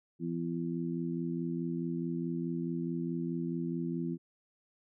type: harmonic tone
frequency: 84.7 Hz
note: E2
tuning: 48 cents sharp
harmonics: 2 / 3 / 4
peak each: -35 / -37 / -38 dBFS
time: 0.19-4.18 s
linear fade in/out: 50 ms
effects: none